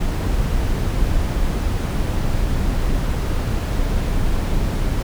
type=noise; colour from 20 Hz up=brown; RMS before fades=-19 dBFS; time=0-5.03 s; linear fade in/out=10 ms; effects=none